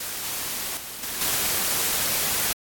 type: noise with level steps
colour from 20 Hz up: white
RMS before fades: -31 / -29 / -36 / -30 / -24 dBFS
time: 0-2.53 s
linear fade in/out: 5 ms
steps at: 0.24 / 0.77 / 1.03 / 1.21 s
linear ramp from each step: 2 ms
effects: AAC 64 kbps